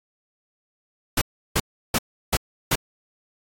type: noise bursts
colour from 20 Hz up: pink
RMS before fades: -20 dBFS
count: 5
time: 1.17-2.755 s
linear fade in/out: 5 ms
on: 45 ms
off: 340 ms
effects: AAC 64 kbps